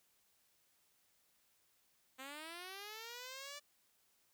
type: linear sweep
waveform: 5% pulse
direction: up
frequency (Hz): 256.8 to 587.3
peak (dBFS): -36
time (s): 2.18-3.6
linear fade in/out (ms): 20
effects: white hiss -75 dBFS RMS until 4.33 s